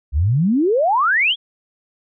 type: exponential sweep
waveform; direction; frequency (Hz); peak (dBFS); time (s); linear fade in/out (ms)
sine; up; 64 to 3435; -13; 0.12-1.36; 50
effects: none